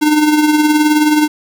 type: tone with tremolo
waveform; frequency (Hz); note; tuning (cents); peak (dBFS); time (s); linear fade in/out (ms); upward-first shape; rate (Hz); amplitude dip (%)
square; 302.6; D#4; -48; -7; 0.01-1.28; 20; triangle; 19; 55
effects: 7-bit